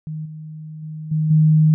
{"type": "tone with level steps", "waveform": "sine", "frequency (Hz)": 155.56, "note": "D#3", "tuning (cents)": 0, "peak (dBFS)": [-25, -31, -28, -16, -10], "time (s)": [0.07, 1.74], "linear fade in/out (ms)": 0, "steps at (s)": [0.25, 0.82, 1.11, 1.3], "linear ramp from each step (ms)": 10, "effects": []}